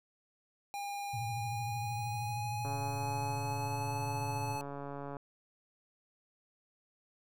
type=tone with pitch glide; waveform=square; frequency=808 to 861 Hz; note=G#5 to A5; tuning=-48 to -38 cents; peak=-38 dBFS; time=0.74-4.61 s; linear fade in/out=0 ms; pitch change=+110 cents; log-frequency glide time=1.21-3.94 s
type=tone with vibrato; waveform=sine; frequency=113.6 Hz; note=A#2; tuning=44 cents flat; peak=-37 dBFS; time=1.13-4.56 s; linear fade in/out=10 ms; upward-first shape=triangle; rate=13 Hz; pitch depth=170 cents each way
type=click train; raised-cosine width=1 ms; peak=-29 dBFS; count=356; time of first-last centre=2.65-5.168 s; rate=141 Hz
effects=none